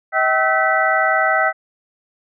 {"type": "tone cluster", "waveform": "sine", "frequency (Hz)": [638, 769, 1298, 1524, 1967], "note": ["D#5", "G5", "E6", "G6", "B6"], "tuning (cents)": [43, -33, -27, -49, -7], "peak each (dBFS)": -20, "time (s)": [0.12, 1.53], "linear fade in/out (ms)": 50, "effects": []}